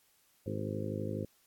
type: harmonic tone with a mistuned harmonic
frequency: 52.1 Hz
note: G#1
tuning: 6 cents sharp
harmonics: 2 / 3 / 4 / 5 / 6 / 7 / 8 / 9 / 10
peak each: -39 / -43 / -41 / -44 / -43 / -44 / -46 / -46 / -43 dBFS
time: 0.46-1.25 s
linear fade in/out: 5 ms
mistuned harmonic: 8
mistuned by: -33 cents
effects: white hiss -69 dBFS RMS until 1.46 s + AAC 64 kbps